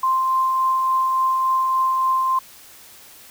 sine tone with tremolo, 1046.5 Hz, C6, in tune, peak -15 dBFS, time 0.03-2.39 s, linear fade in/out 5 ms, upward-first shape triangle, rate 3.5 Hz, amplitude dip 25%, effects white hiss -45 dBFS RMS until 3.3 s

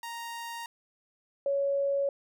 sawtooth / sine tone pair in turn, 932.3 / 557.9 Hz, A#5 / C#5, 0 / +11 cents, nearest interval major sixth, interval 889 cents, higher first, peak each -33 / -25 dBFS, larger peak second, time 0.03-0.66 / 1.46-2.09 s, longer neither, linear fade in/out 2 ms, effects none

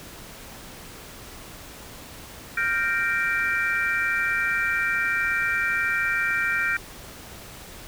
sine chord, G minor seventh, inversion third, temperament equal with one note detuned, 1396.9 / 1568 / 1851.8 / 2349 Hz, F6 / G6 / Bb6 / D7, 0 / 0 / -12 / 0 cents, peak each -27 dBFS, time 2.57-6.77 s, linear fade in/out 5 ms, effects pink hiss -42 dBFS RMS until 7.87 s

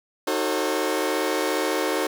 sawtooth chord, D# diminished seventh, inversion none, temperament just, 311.1 / 373.4 / 448 / 537.6 Hz, D#4 / F#4 / A4 / C5, 0 / +16 / +31 / +47 cents, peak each -24 dBFS, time 0.27-2.07 s, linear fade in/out 5 ms, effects none

